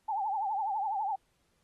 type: tone with vibrato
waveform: sine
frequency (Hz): 827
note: G#5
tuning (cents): -8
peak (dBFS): -29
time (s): 0.08-1.16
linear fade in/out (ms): 10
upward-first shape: triangle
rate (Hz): 12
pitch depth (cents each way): 160
effects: pink hiss -74 dBFS RMS until 1.63 s + AAC 32 kbps